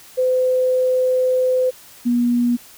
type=tone pair in turn; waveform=sine; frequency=510 / 241.1 Hz; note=C5 / B3; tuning=-44 / -41 cents; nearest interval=octave + minor second; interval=1297 cents; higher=first; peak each=-14 dBFS; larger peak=neither; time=0.17-1.71 / 2.05-2.57 s; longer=first; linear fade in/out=20 ms; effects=white hiss -44 dBFS RMS until 2.77 s